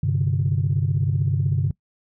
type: chord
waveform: sine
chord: G suspended fourth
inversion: none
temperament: equal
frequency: 98 / 130.81 / 146.83 Hz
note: G2 / C3 / D3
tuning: 0 / 0 / 0 cents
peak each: -22 dBFS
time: 0.03-1.71 s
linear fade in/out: 5 ms
effects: noise-tail reverb RT60 0.1 s tail -22 dB re dry + tanh soft clip ceiling -11 dBFS